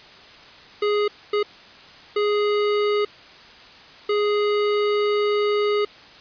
square tone bursts at uneven times, 415.3 Hz, G#4, in tune, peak -19 dBFS, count 4, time 0.82-1.08 / 1.33-1.43 / 2.16-3.05 / 4.09-5.85 s, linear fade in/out 5 ms, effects white hiss -45 dBFS RMS until 6.2 s + resampled to 11025 Hz

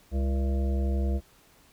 harmonic tone with a mistuned harmonic, 67.6 Hz, C#2, 43 cents flat, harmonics 1 / 3 / 5 / 7 / 9 / 10, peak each -24 / -34 / -38 / -41 / -43 / -44 dBFS, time 0.11-1.21 s, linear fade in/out 50 ms, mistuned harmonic 9, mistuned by -68 cents, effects pink hiss -59 dBFS RMS until 1.72 s

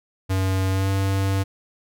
square tone with pitch glide, 95 to 97.16 Hz, F#2 to G2, +46 to -15 cents, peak -20 dBFS, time 0.29-1.44 s, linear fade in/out 20 ms, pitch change +39 cents, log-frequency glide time 0.7-0.89 s, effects none

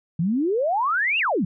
sine exponential two-way sweep, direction up then down, 155.56 to 2863 to 155.56 Hz, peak -19 dBFS, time 0.19-1.45 s, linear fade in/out 5 ms, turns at 1.19 s, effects none

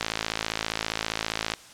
click train, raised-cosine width 0.2 ms, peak -8 dBFS, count 85, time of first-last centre 0.01-1.537 s, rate 55 Hz, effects white hiss -48 dBFS RMS until 1.73 s + low-pass 8000 Hz 12 dB/octave

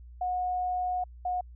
sine tone pair in turn, 727 / 724.3 Hz, F#5 / F#5, -31 / -37 cents, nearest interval unison, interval 6 cents, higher first, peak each -27 dBFS, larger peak neither, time 0.21-1.04 / 1.25-1.41 s, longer first, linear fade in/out 5 ms, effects added 60 Hz sine -45 dBFS peak until 1.55 s

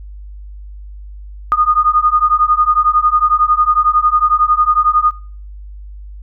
sine beating tone pair, 1223 / 1234 Hz, D#6 / D#6, -30 / -15 cents, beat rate 11 Hz, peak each -13 dBFS, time 1.52-5.11 s, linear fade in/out 0 ms, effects noise-tail reverb RT60 0.4 s tail -19 dB re dry + added 50 Hz sine -29 dBFS peak until 6.22 s

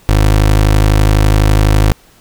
25% pulse tone, 52 Hz, G#1, 3 cents sharp, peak -3 dBFS, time 0.09-1.92 s, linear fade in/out 0 ms, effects pink hiss -46 dBFS RMS until 2.2 s

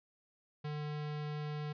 square tone, 149.6 Hz, D3, 32 cents sharp, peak -38 dBFS, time 0.64-1.73 s, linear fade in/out 10 ms, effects resampled to 11025 Hz

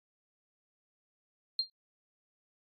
sine tone with exponential decay, 4195 Hz, C8, 4 cents sharp, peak -23 dBFS, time 1.59-1.7 s, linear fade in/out 2 ms, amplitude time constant 22 ms, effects noise-tail reverb RT60 0.1 s tail -21 dB re dry + AAC 48 kbps

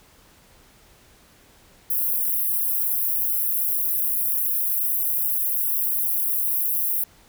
white high-pass noise, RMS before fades -23 dBFS, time 1.9-7.04 s, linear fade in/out 5 ms, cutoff 11000 Hz, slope 48 dB/octave, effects pink hiss -54 dBFS RMS until 7.28 s

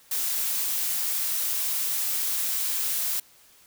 blue noise, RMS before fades -27 dBFS, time 0.11-3.2 s, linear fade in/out 5 ms, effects white hiss -56 dBFS RMS until 3.66 s

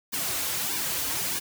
white noise with flanger, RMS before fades -29 dBFS, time 0.12-1.4 s, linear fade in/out 20 ms, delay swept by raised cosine 1.5 to 5.3 ms, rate 1.6 Hz, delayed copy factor -0.95, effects none

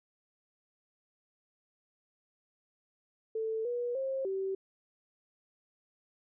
sine tone with pitch steps, 443.2 / 483.7 / 534 / 385 Hz, A4 / B4 / C5 / G4, +13 / -36 / +35 / -31 cents, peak -31 dBFS, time 3.35-4.55 s, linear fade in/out 5 ms, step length 300 ms, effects none

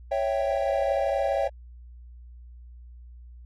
triangle chord, C# diminished, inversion none, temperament equal, 554.4 / 659.3 / 784 Hz, C#5 / E5 / G5, 0 / 0 / 0 cents, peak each -24 / -27 / -28 dBFS, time 0.11-1.48 s, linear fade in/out 10 ms, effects added 60 Hz sine -43 dBFS peak until 3.45 s + AAC 32 kbps

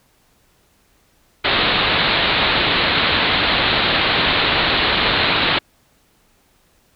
white low-pass noise, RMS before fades -17 dBFS, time 1.44-5.59 s, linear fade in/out 10 ms, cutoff 4200 Hz, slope 96 dB/octave, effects pink hiss -58 dBFS RMS until 6.95 s

